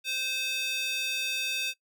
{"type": "tone with high-pass filter", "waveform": "square", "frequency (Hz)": 519, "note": "C5", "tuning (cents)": -14, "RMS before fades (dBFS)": -31, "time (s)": [0.04, 1.74], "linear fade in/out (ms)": 50, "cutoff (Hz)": 3000, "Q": 4.6, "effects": ["noise-tail reverb RT60 0.1 s tail -19 dB re dry"]}